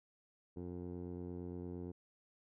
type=tone with low-pass filter; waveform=15% pulse; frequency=88.7 Hz; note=F2; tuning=27 cents sharp; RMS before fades=-45 dBFS; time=0.56-1.92 s; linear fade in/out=10 ms; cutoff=460 Hz; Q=1.9; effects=none